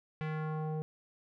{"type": "tone with low-pass filter sweep", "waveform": "square", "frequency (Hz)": 155.56, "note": "D#3", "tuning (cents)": 0, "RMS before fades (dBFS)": -36, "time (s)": [0.21, 0.82], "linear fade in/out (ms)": 0, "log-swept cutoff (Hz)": [2400, 580], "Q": 1.7, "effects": []}